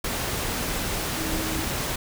sine tone in noise, 318.3 Hz, D#4, 39 cents sharp, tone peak -31 dBFS, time 1.17-1.65 s, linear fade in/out 5 ms, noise pink, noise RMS -28 dBFS, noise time 0.04-1.96 s, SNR -6 dB, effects none

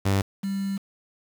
sawtooth / sine tone pair in turn, 98 / 196 Hz, G2 / G3, 0 / 0 cents, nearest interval octave, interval 1200 cents, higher second, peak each -16 / -25 dBFS, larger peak first, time 0.05-0.22 / 0.43-0.78 s, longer second, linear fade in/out 10 ms, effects 7-bit

